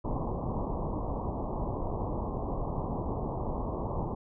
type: low-pass noise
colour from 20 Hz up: pink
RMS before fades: -33 dBFS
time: 0.04-4.15 s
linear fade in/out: 10 ms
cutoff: 1100 Hz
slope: 96 dB/octave
effects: none